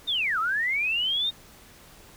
sine linear two-way sweep, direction down then up, 3729 to 1230 to 3729 Hz, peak -23 dBFS, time 0.07-1.31 s, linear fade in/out 20 ms, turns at 0.39 s, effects pink hiss -51 dBFS RMS until 2.16 s

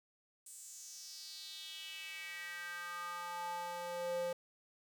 square tone with high-pass filter sweep, 174.61 Hz, F3, in tune, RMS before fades -44 dBFS, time 0.46-4.33 s, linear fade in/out 5 ms, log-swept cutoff 8500 to 460 Hz, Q 4, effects none

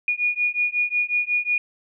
sine beating tone pair, 2444 / 2449.5 Hz, D#7 / D#7, -32 / -28 cents, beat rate 5.5 Hz, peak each -23 dBFS, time 0.08-1.58 s, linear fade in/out 2 ms, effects none

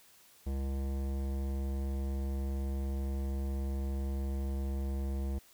sine tone with hard clipping, 67.8 Hz, C#2, 38 cents flat, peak -34 dBFS, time 0.46-5.39 s, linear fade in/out 10 ms, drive 16 dB, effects white hiss -61 dBFS RMS until 5.53 s

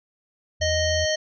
sine tone, 82.2 Hz, E2, 4 cents flat, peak -26 dBFS, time 0.6-1.06 s, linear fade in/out 20 ms
harmonic tone, 621 Hz, D#5, 3 cents flat, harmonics 1 / 3 / 5 / 7 / 9 / 10, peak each -23 / -28 / -30 / -31 / -33 / -33 dBFS, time 0.61-1.16 s, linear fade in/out 10 ms
effects none

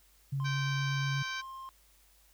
sine tone with vibrato, 137.5 Hz, C#3, 14 cents flat, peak -30 dBFS, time 0.32-1.23 s, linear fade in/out 10 ms, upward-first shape triangle, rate 8.5 Hz, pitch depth 13 cents each way
triangle tone with pitch glide, 1046.5 to 1058.7 Hz, C6 to C6, 0 to +20 cents, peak -40 dBFS, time 0.4-1.69 s, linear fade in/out 0 ms, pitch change +20 cents, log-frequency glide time 1.03-1.47 s
harmonic tone, 777 Hz, G5, 16 cents flat, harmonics 2 / 3 / 4 / 5 / 6 / 7 / 8, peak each -38 / -42 / -44 / -46 / -48 / -49 / -50 dBFS, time 0.44-1.42 s, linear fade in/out 20 ms
effects added 50 Hz sine -65 dBFS peak until 2.33 s + white hiss -65 dBFS RMS until 2.33 s

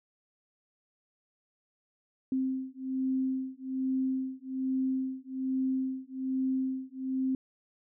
sine beating tone pair, 261.6 / 262.8 Hz, C4 / C4, 0 / +8 cents, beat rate 1.2 Hz, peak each -32 / -32 dBFS, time 2.32-7.35 s, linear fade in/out 2 ms, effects none

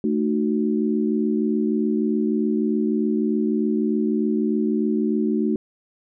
sine chord, D# diminished, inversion second, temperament equal with one note detuned, 220 / 303.3 / 370 Hz, A3 / D#4 / F#4, 0 / -44 / 0 cents, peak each -21 / -24 / -25 dBFS, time 0.04-5.56 s, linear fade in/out 2 ms, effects none

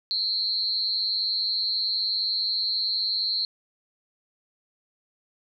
sine tone with amplitude modulation, 4205 Hz, C8, 8 cents sharp, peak -19 dBFS, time 0.11-3.45 s, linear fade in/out 0 ms, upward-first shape sine, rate 211 Hz, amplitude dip 100%, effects none

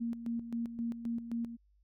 sine tone with tremolo, 233.1 Hz, A#3, in tune, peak -32 dBFS, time 0-1.57 s, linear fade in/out 20 ms, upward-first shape square, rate 3.8 Hz, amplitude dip 65%, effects added 50 Hz sine -65 dBFS peak until 1.83 s

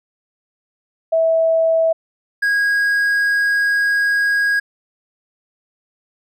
sine / triangle tone pair in turn, 652 / 1642.9 Hz, E5 / G#6, -19 / -19 cents, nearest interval octave + major third, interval 1600 cents, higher second, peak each -12 / -12 dBFS, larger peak neither, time 1.12-1.93 / 2.42-4.6 s, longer second, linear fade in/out 10 ms, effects none

